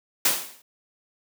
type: noise with exponential decay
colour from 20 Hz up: white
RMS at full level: -17 dBFS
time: 0.25-0.62 s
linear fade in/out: 5 ms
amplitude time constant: 80 ms
effects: high-pass 200 Hz 12 dB/octave